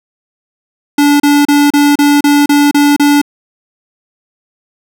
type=tone bursts; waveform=square; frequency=289.1 Hz; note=D4; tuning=27 cents flat; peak=-6 dBFS; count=9; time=0.98-3.216 s; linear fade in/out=5 ms; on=220 ms; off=32 ms; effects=none